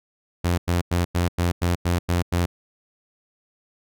sawtooth tone bursts, 87.31 Hz, F2, in tune, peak -15 dBFS, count 9, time 0.44-2.46 s, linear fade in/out 10 ms, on 140 ms, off 95 ms, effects none

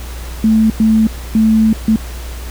sine tone bursts at uneven times, 220 Hz, A3, in tune, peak -7 dBFS, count 4, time 0.44-0.7 / 0.8-1.07 / 1.35-1.73 / 1.88-1.96 s, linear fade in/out 2 ms, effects added 60 Hz sine -24 dBFS peak until 2.5 s + pink hiss -33 dBFS RMS until 2.5 s

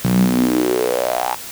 sawtooth tone with high-pass filter sweep, 61.74 Hz, B1, in tune, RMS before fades -17 dBFS, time 0.04-1.35 s, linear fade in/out 10 ms, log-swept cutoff 150 to 880 Hz, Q 7.5, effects white hiss -32 dBFS RMS until 1.51 s

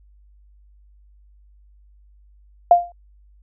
sine tone with exponential decay, 698.5 Hz, F5, in tune, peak -4 dBFS, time 2.71-2.92 s, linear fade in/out 2 ms, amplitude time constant 45 ms, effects added 50 Hz sine -49 dBFS peak until 3.42 s

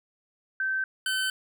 sine / 25% pulse tone pair in turn, 1548 / 1529.3 Hz, G6 / G6, -22 / -43 cents, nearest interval unison, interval 21 cents, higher first, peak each -25 / -22 dBFS, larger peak second, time 0.6-0.84 / 1.06-1.3 s, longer neither, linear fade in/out 2 ms, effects none

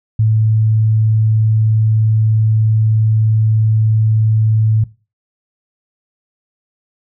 sine tone, 109.6 Hz, A2, 6 cents flat, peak -9 dBFS, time 0.19-4.84 s, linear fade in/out 5 ms, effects noise-tail reverb RT60 0.3 s tail -19 dB re dry

